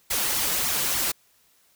white noise with flanger, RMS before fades -25 dBFS, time 0.1-1.12 s, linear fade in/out 10 ms, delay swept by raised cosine 0.89 to 5.99 ms, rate 3.5 Hz, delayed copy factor +0.85, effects white hiss -62 dBFS RMS until 1.75 s

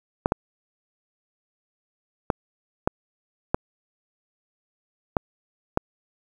clicks, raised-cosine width 1 ms, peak -5 dBFS, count 7, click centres 0.259 / 0.321 / 2.302 / 2.875 / 3.545 / 5.168 / 5.774 s, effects 7-bit

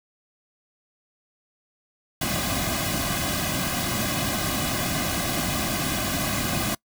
pink noise with comb filter, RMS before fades -26 dBFS, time 2.21-6.75 s, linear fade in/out 5 ms, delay 2.2 ms, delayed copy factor -0.95, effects noise-tail reverb RT60 0.1 s tail -24 dB re dry

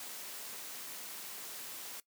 white noise with amplitude modulation, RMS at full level -43 dBFS, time 0-2 s, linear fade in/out 2 ms, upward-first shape sine, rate 288 Hz, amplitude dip 45%, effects noise-tail reverb RT60 0.1 s tail -19 dB re dry + high-pass 200 Hz 12 dB/octave

